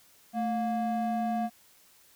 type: ring-modulated tone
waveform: triangle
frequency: 466.2 Hz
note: A#4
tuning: in tune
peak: -22 dBFS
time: 0.33-1.5 s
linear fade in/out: 50 ms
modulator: 245 Hz
effects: white hiss -60 dBFS RMS until 2.15 s